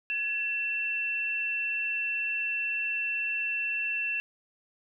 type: tone pair together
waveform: sine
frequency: 1693 / 2691 Hz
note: G#6 / E7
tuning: +33 / +35 cents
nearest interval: minor sixth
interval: 802 cents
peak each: -37 / -28 dBFS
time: 0.1-4.2 s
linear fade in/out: 0 ms
effects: none